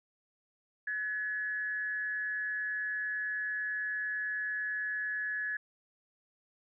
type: tone with frequency modulation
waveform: sine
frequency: 1700 Hz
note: G#6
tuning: 40 cents sharp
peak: -32 dBFS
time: 0.87-5.57 s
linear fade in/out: 5 ms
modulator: 191 Hz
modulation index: 0.38
effects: none